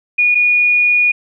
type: tone pair in turn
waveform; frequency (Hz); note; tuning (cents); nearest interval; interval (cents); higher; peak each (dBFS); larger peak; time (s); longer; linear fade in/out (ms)
sine; 2449 / 2449; D#7 / D#7; -28 / -28; unison; 0; neither; -9; neither; 0.18-0.35 / 0.35-1.12; second; 10
effects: none